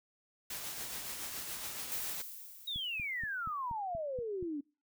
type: noise with tremolo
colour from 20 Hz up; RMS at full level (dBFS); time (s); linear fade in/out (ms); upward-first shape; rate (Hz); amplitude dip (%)
white; -40; 0.5-2.22; 5; triangle; 7.1; 40
type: noise with exponential decay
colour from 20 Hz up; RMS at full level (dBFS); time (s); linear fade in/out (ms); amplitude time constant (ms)
violet; -38; 1.92-3.72; 0; 390
type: exponential sweep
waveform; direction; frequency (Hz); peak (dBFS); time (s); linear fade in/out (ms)
sine; down; 3839 to 277.2; -35; 2.67-4.61; 10
type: click train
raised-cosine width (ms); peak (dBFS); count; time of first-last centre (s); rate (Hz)
5; -34; 8; 2.76-4.427; 4.2
effects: noise-tail reverb RT60 0.3 s tail -23 dB re dry